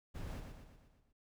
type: noise with echo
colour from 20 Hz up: brown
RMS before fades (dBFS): -43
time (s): 0.14-0.41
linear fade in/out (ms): 20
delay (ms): 120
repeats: 6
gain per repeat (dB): -5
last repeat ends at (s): 1.13
effects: none